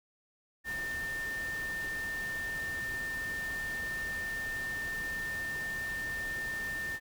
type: tone in noise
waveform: sine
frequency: 1800 Hz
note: A6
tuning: 39 cents sharp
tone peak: -34 dBFS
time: 0.64-7 s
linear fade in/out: 50 ms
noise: pink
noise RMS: -45 dBFS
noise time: 0.64-7 s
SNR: +8 dB
effects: none